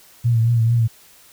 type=tone with vibrato; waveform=sine; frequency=115.9 Hz; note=A#2; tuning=10 cents flat; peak=-13 dBFS; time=0.24-0.88 s; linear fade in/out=20 ms; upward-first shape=triangle; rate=4.5 Hz; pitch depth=60 cents each way; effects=white hiss -49 dBFS RMS until 1.32 s